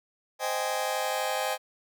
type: chord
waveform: sawtooth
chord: Ab major seventh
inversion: first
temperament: just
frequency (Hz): 519.1 / 623 / 778.7 / 830.6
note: C5 / Eb5 / G5 / Ab5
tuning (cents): -14 / +2 / -12 / 0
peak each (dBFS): -29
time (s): 0.39-1.58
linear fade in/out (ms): 50
effects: none